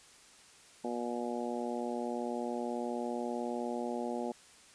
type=harmonic tone; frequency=120.2 Hz; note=B2; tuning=46 cents flat; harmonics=2 / 3 / 4 / 5 / 6 / 7; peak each=-38 / -40 / -41 / -42 / -43 / -43 dBFS; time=0.84-4.32 s; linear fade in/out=5 ms; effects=white hiss -58 dBFS RMS until 4.74 s + resampled to 22050 Hz